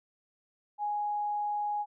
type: tone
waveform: sine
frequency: 830.6 Hz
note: G#5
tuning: in tune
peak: -29 dBFS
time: 0.78-1.86 s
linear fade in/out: 50 ms
effects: none